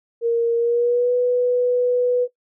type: tone with pitch glide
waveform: sine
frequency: 466.2 to 493.1 Hz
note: A#4 to B4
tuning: 0 to -3 cents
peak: -15 dBFS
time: 0.21-2.28 s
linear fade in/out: 50 ms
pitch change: +97 cents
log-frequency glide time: 0.56-1.13 s
effects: noise-tail reverb RT60 0.1 s tail -17 dB re dry